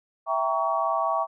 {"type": "chord", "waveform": "sine", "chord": "E diminished seventh", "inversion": "none", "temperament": "equal with one note detuned", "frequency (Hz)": [659.3, 784, 932.3, 1125.5], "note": ["E5", "G5", "Bb5", "Db6"], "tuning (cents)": [0, 0, 0, 26], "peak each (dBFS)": [-27, -29, -30, -26], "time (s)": [0.26, 1.27], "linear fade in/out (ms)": 50, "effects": []}